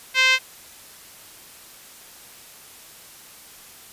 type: tone with band-pass filter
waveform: 5% pulse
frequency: 520 Hz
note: C5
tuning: 11 cents flat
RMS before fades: -17 dBFS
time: 0.14-0.39 s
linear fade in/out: 50 ms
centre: 2200 Hz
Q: 1.8
effects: white hiss -45 dBFS RMS until 3.92 s + resampled to 32000 Hz